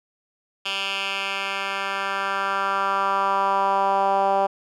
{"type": "tone with band-pass filter sweep", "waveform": "10% pulse", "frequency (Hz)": 196, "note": "G3", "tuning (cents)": 0, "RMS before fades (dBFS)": -23, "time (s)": [0.65, 4.47], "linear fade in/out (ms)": 10, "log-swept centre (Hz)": [3000, 720], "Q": 2.5, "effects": []}